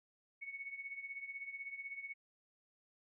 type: tone with tremolo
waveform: sine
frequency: 2217 Hz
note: C#7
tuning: in tune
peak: -40 dBFS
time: 0.41-2.14 s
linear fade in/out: 20 ms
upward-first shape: triangle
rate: 16 Hz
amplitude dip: 80%
effects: none